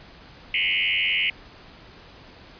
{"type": "tone with frequency modulation", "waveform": "sine", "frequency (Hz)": 2543, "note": "D#7", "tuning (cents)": 37, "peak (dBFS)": -20, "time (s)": [0.54, 1.3], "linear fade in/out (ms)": 2, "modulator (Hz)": 91.9, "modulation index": 5.3, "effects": ["pink hiss -47 dBFS RMS until 2.59 s", "resampled to 11025 Hz"]}